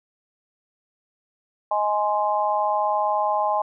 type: harmonic tone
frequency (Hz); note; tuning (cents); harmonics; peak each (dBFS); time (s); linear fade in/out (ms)
208.8; G#3; +10; 3 / 4 / 5; -25 / -22 / -25; 1.71-3.62; 5
effects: none